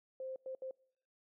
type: tone bursts at uneven times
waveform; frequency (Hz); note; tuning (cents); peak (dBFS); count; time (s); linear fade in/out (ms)
sine; 523.3; C5; 0; -40; 3; 0.2-0.36 / 0.46-0.55 / 0.62-0.71; 2
effects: noise-tail reverb RT60 0.7 s tail -26 dB re dry